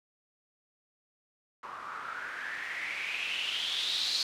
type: noise with low-pass filter sweep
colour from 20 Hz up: blue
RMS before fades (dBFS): -35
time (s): 1.63-4.23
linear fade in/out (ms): 2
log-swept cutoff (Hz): 1100 to 4400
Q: 5.9
effects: none